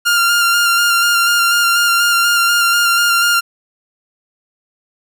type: tone with vibrato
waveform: sawtooth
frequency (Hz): 1396.9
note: F6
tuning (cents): 0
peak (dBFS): -7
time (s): 0.05-3.41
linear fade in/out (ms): 20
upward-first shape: square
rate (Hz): 4.1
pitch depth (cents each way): 16
effects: none